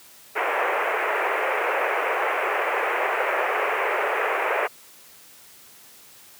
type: band-pass noise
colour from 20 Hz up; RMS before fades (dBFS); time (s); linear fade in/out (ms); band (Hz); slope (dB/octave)
pink; -24; 0.35-4.68; 20; 410 to 2500; 48
effects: white hiss -49 dBFS RMS until 6.39 s + high-pass 80 Hz 12 dB/octave